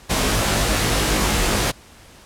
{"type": "noise with comb filter", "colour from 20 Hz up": "pink", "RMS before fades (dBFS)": -19, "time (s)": [0.09, 1.72], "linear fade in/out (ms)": 20, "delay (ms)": 19, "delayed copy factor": 1, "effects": ["pink hiss -46 dBFS RMS until 2.25 s", "low-pass 11000 Hz 12 dB/octave"]}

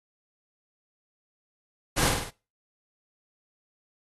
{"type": "noise with echo", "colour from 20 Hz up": "pink", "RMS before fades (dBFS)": -25, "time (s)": [1.96, 2.1], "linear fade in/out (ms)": 20, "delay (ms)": 51, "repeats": 4, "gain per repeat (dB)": -4, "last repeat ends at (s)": 2.304, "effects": ["noise-tail reverb RT60 0.3 s tail -21 dB re dry", "AAC 32 kbps"]}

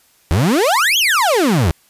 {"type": "exponential two-way sweep", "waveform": "35% pulse", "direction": "up then down", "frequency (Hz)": [73.42, 3400, 73.42], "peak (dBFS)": -10, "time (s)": [0.31, 1.71], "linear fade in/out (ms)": 0, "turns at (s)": 0.98, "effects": ["white hiss -54 dBFS RMS until 1.89 s", "resampled to 32000 Hz"]}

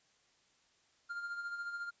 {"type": "tone with tremolo", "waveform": "triangle", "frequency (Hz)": 1400, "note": "F6", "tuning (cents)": 4, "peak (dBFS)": -35, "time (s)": [1.09, 1.91], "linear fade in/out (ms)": 20, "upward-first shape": "sine", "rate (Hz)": 14, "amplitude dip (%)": 50, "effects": ["white hiss -71 dBFS RMS until 2 s", "resampled to 16000 Hz"]}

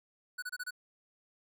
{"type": "tone bursts", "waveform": "square", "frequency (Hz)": 1480, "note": "F#6", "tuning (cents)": 0, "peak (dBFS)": -37, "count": 5, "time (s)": [0.38, 0.708], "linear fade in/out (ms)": 10, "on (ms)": 44, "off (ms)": 27, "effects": []}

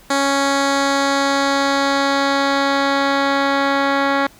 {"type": "tone with low-pass filter sweep", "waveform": "10% pulse", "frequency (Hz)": 277.2, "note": "C#4", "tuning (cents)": 0, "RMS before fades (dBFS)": -17, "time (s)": [0.1, 4.27], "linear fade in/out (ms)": 5, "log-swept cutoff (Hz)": [7800, 2800], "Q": 1.1, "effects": ["pink hiss -47 dBFS RMS until 4.39 s"]}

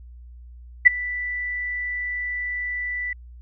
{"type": "tone with ADSR envelope", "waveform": "sine", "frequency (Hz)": 1975.5, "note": "B6", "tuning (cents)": 0, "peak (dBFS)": -4, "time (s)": [0.85, 3.13], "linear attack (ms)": 20, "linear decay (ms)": 12, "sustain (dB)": -21, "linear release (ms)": 3, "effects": ["added 60 Hz sine -40 dBFS peak until 3.41 s"]}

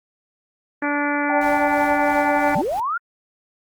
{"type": "harmonic tone", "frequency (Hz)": 290, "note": "D4", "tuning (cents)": -22, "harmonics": [1, 2, 3, 4, 5, 6, 7, 8], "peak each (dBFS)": [-23, -28, -26, -31, -26, -30, -30, -31], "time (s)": [0.82, 2.55], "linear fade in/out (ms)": 5}
{"type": "chord", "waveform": "sine", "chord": "D suspended fourth", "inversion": "none", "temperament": "just", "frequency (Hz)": [587.3, 783.1, 881], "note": ["D5", "G5", "A5"], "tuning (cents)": [0, -2, 2], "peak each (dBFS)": -23, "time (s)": [1.29, 2.62], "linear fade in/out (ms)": 10}
{"type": "noise with tremolo", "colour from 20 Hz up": "pink", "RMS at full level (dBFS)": -38, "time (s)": [1.41, 2.8], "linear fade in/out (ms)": 2, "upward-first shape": "triangle", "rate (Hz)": 3, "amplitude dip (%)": 50}
{"type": "linear sweep", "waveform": "sine", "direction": "up", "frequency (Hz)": [120, 1452], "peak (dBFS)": -20, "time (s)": [2.55, 2.98], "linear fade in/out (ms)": 10}
{"effects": ["Opus 24 kbps"]}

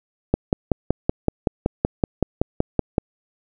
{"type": "click train", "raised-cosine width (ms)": 2, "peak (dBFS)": -3, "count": 15, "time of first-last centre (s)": [0.34, 2.982], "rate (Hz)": 5.3, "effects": []}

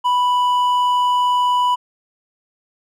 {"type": "tone with hard clipping", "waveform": "sine", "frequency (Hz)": 987.8, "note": "B5", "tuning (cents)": 0, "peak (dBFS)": -15, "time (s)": [0.04, 1.76], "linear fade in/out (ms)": 20, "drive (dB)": 5, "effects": []}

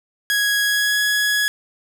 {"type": "tone with pitch glide", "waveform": "sawtooth", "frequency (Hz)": [1661.2, 1678.6], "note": ["G#6", "G#6"], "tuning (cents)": [0, 18], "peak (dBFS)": -13, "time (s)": [0.3, 1.48], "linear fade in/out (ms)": 0, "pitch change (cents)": 18, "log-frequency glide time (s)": [0.63, 0.99], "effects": []}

